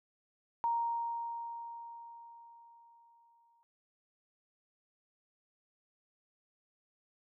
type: tone with exponential decay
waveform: sine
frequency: 933 Hz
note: A#5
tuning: 1 cent sharp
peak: -28 dBFS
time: 0.64-3.63 s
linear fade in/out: 0 ms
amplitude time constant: 650 ms
effects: none